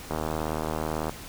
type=click train; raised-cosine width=1 ms; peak=-15 dBFS; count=78; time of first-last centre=0.11-1.095 s; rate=78.2 Hz; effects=pink hiss -42 dBFS RMS until 1.28 s